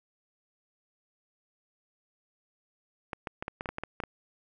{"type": "clicks", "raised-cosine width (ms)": 0.5, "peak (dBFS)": -19, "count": 11, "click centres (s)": [3.132, 3.272, 3.425, 3.481, 3.609, 3.658, 3.69, 3.784, 3.836, 4.002, 4.037], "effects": []}